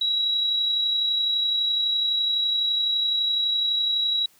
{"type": "tone with amplitude modulation", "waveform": "sine", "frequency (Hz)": 3881, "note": "B7", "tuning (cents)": -31, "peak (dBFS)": -19, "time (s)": [0.01, 4.26], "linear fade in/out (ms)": 5, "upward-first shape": "sine", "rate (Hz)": 31.9, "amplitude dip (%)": 30, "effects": ["white hiss -58 dBFS RMS until 4.39 s"]}